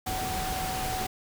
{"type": "tone in noise", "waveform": "sine", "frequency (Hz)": 751, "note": "F#5", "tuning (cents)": 26, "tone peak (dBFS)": -32, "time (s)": [0.06, 1.07], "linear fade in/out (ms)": 10, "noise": "pink", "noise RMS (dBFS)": -33, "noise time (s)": [0.06, 1.07], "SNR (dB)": -2, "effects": []}